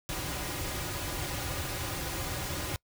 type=noise with comb filter; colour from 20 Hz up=pink; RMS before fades=-35 dBFS; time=0.09-2.76 s; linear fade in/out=0 ms; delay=4.5 ms; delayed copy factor=-0.6; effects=noise-tail reverb RT60 0.1 s tail -24 dB re dry